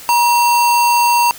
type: tone with sample-and-hold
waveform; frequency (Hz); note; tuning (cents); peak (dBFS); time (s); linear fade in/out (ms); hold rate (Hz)
sine; 953; A#5; +38; -9; 0.09-1.31; 0; 3675
effects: white hiss -35 dBFS RMS until 1.38 s